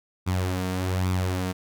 sawtooth tone with flanger, 92.2 Hz, F#2, 6 cents flat, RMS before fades -26 dBFS, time 0.26-1.53 s, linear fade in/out 20 ms, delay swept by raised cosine 0.83 to 4.43 ms, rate 1.2 Hz, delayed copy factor +0.55, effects none

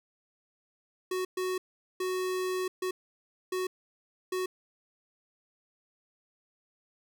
square tone bursts at uneven times, 370 Hz, F#4, in tune, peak -30 dBFS, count 6, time 1.11-1.25 / 1.37-1.58 / 2-2.68 / 2.82-2.91 / 3.52-3.67 / 4.32-4.46 s, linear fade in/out 5 ms, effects none

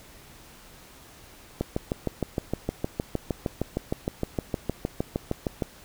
click train, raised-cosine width 2 ms, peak -12 dBFS, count 27, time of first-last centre 1.61-5.622 s, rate 6.48 Hz, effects pink hiss -50 dBFS RMS until 5.84 s

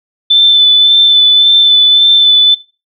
sine tone with vibrato, 3520 Hz, A7, in tune, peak -3 dBFS, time 0.3-2.55 s, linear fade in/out 10 ms, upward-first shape sine, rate 1.8 Hz, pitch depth 17 cents each way, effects noise-tail reverb RT60 0.3 s tail -19 dB re dry

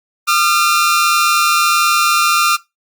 sawtooth tone pair together, 1209.6 / 1371 Hz, D#6 / F6, -49 / -32 cents, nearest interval major second, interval 217 cents, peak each -10 dBFS, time 0.27-2.57 s, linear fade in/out 20 ms, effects noise-tail reverb RT60 0.2 s tail -20 dB re dry + Opus 32 kbps

